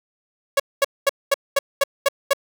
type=tone bursts; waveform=sawtooth; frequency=556 Hz; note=C#5; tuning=5 cents sharp; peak=-10 dBFS; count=8; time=0.57-2.334 s; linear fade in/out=5 ms; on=28 ms; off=220 ms; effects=none